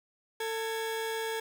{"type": "tone pair together", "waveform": "30% pulse", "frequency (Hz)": [447.2, 1661.2], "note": ["A4", "G#6"], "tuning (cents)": [28, 0], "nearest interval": "octave + major seventh", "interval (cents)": 2272, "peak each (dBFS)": [-30, -36], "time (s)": [0.4, 1.4], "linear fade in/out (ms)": 5, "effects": ["10-bit"]}